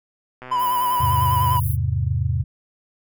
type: click train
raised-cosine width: 0.5 ms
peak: -22 dBFS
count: 147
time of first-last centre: 0.42-1.57 s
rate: 127 Hz
type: tone with vibrato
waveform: triangle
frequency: 993 Hz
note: B5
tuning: 9 cents sharp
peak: -16 dBFS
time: 0.51-1.6 s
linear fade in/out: 10 ms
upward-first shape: sine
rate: 10 Hz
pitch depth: 46 cents each way
type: high-pass noise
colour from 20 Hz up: white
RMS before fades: -32 dBFS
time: 0.58-1.77 s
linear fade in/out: 50 ms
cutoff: 10000 Hz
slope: 96 dB/octave
type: chord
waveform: sine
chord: E augmented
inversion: none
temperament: equal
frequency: 82.41 / 103.83 / 130.81 Hz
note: E2 / G#2 / B#2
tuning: 0 / 0 / 0 cents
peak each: -23 dBFS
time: 1-2.44 s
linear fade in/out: 10 ms
effects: none